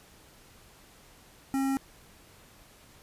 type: tone with notch filter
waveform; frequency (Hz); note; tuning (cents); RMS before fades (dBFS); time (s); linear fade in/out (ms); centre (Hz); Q
square; 270; C#4; -45; -28; 1.54-1.77; 0; 3600; 0.72
effects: pink hiss -56 dBFS RMS until 3.02 s + resampled to 32000 Hz